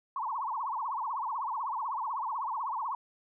sine tone with vibrato, 987.8 Hz, B5, in tune, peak -31 dBFS, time 0.16-2.95 s, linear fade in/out 2 ms, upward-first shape triangle, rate 16 Hz, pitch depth 280 cents each way, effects none

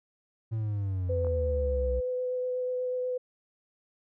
triangle exponential sweep, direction down, 113.7 to 60.9 Hz, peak -26 dBFS, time 0.51-2.01 s, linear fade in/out 20 ms
sine tone with vibrato, 503 Hz, B4, 32 cents sharp, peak -28 dBFS, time 1.09-3.18 s, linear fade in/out 10 ms, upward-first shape sine, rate 8.2 Hz, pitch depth 10 cents each way
clicks, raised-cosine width 1 ms, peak -30 dBFS, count 2, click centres 1.247 / 1.269 s
effects none

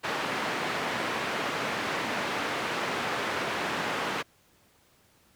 white band-pass noise, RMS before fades -31 dBFS, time 0.03-4.23 s, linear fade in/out 20 ms, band 150 to 1900 Hz, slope 12 dB/octave, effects pink hiss -63 dBFS RMS until 5.35 s + high-pass 60 Hz 12 dB/octave

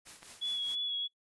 white noise with tremolo, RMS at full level -48 dBFS, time 0.05-0.76 s, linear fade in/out 20 ms, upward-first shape triangle, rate 4.9 Hz, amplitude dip 75%
clicks, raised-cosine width 0.3 ms, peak -40 / -33 dBFS, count 2, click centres 0.224 / 0.23 s
sine tone with vibrato, 3374 Hz, G#7, 27 cents sharp, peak -32 dBFS, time 0.41-1.08 s, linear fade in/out 20 ms, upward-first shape sine, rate 3.1 Hz, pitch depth 23 cents each way
effects noise-tail reverb RT60 0.1 s tail -21 dB re dry + resampled to 24000 Hz

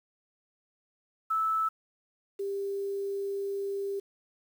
sine tone pair in turn, 1310 / 396.7 Hz, E6 / G4, -11 / +21 cents, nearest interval octave + major sixth, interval 2068 cents, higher first, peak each -25 / -30 dBFS, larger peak first, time 1.3-1.69 / 2.39-4 s, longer second, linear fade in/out 10 ms, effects 9-bit

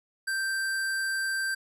square tone, 1568 Hz, G6, in tune, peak -28 dBFS, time 0.27-1.55 s, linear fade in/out 10 ms, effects resampled to 32000 Hz

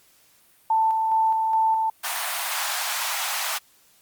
sine tone with tremolo, 887 Hz, A5, 14 cents sharp, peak -17 dBFS, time 0.7-1.9 s, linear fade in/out 5 ms, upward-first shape square, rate 2.4 Hz, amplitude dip 30%
pink high-pass noise, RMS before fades -27 dBFS, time 2.03-3.59 s, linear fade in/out 20 ms, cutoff 700 Hz, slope 48 dB/octave
effects white hiss -58 dBFS RMS until 4.01 s + Opus 48 kbps

